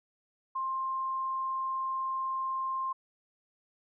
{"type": "tone", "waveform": "sine", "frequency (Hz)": 1056, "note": "C6", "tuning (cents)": 16, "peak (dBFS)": -30, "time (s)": [0.55, 2.93], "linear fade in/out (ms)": 10, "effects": []}